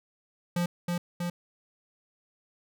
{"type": "tone with echo", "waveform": "square", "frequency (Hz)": 174.61, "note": "F3", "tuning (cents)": 0, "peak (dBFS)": -26, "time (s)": [0.56, 0.66], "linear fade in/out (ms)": 5, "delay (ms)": 320, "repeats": 2, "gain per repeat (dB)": -2, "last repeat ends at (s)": 1.3, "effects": []}